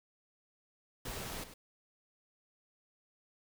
pink noise with echo, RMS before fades -42 dBFS, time 1.05-1.44 s, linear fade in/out 5 ms, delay 100 ms, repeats 1, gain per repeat -11 dB, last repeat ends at 1.54 s, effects none

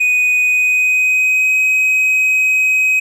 triangle tone with pitch glide, 2489 to 2528 Hz, D#7 to D#7, 0 to +27 cents, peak -9 dBFS, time 0-3 s, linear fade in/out 10 ms, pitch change +27 cents, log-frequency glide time 0.4-1.57 s, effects none

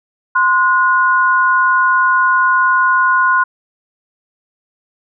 sine tone pair together, 1041 / 1451.5 Hz, C6 / F#6, -9 / -34 cents, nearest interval tritone, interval 575 cents, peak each -12 dBFS, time 0.35-3.44 s, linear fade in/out 10 ms, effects none

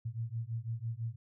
sine beating tone pair, 111.8 / 117.8 Hz, A2 / A#2, +28 / +19 cents, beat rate 6 Hz, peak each -38 / -38 dBFS, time 0.05-1.16 s, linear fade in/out 10 ms, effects none

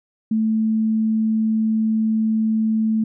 sine tone, 220 Hz, A3, in tune, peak -16 dBFS, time 0.31-3.04 s, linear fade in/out 5 ms, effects none

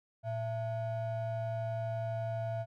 triangle ring-modulated tone, 392 Hz, G4, in tune, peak -28 dBFS, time 0.23-2.66 s, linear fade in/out 50 ms, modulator 278 Hz, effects none

